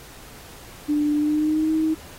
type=tone with pitch glide; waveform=sine; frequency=296.4 to 315.8 Hz; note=D4 to D#4; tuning=+16 to +26 cents; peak=-18 dBFS; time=0.88-1.95 s; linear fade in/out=20 ms; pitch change=+110 cents; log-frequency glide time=1.16-1.72 s; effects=pink hiss -44 dBFS RMS until 2.18 s + AAC 48 kbps